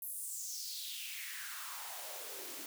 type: noise with high-pass filter sweep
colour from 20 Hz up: white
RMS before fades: -44 dBFS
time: 0.02-2.66 s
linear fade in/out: 2 ms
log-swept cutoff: 12000 to 270 Hz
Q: 3.7
effects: none